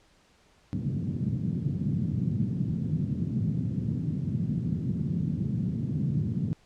white band-pass noise, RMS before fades -29 dBFS, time 0.73-6.53 s, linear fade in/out 0 ms, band 110 to 190 Hz, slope 24 dB/octave, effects pink hiss -62 dBFS RMS until 6.65 s + low-pass 7000 Hz 12 dB/octave

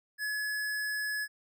square tone, 1700 Hz, G#6, 40 cents sharp, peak -32 dBFS, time 0.18-1.28 s, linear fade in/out 50 ms, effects none

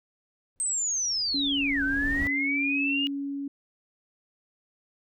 brown noise with exponential growth, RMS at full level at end -31 dBFS, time 0.56-2.27 s, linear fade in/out 0 ms, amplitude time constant 370 ms
sine linear two-way sweep, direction down then up, 8372 to 1495 to 2880 Hz, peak -25 dBFS, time 0.6-3.07 s, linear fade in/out 0 ms, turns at 1.83 s
sine tone with tremolo, 280 Hz, C#4, 18 cents sharp, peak -27 dBFS, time 1.34-3.48 s, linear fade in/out 5 ms, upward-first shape triangle, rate 0.84 Hz, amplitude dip 30%
effects none

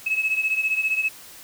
sine beating tone pair, 2578 / 2593 Hz, E7 / E7, -39 / -29 cents, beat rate 15 Hz, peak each -21 / -25 dBFS, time 0.06-1.09 s, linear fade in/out 10 ms, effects tanh soft clip ceiling -14 dBFS + white hiss -44 dBFS RMS until 1.43 s

